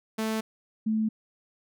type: tone pair in turn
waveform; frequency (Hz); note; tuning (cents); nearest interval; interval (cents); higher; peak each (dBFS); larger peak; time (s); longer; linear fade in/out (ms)
sawtooth / sine; 220 / 218.5; A3 / A3; 0 / -12; unison; 12; first; -23 / -23; neither; 0.18-0.41 / 0.86-1.09; neither; 10
effects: none